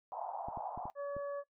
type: band-pass noise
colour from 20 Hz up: pink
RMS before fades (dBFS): -42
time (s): 0.12-0.9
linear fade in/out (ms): 0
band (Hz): 690 to 920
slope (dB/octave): 48
type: clicks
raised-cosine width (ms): 3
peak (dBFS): -34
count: 5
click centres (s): 0.485 / 0.574 / 0.776 / 0.855 / 1.166
type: harmonic tone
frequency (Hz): 568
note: C#5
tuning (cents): +42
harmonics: 1 / 2 / 3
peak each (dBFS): -37 / -46 / -52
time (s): 0.95-1.44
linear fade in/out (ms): 50
effects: noise-tail reverb RT60 0.1 s tail -17 dB re dry